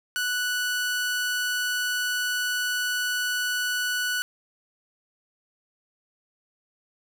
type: tone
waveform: sawtooth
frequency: 1480 Hz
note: F#6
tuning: in tune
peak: -21 dBFS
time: 0.16-4.22 s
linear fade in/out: 0 ms
effects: none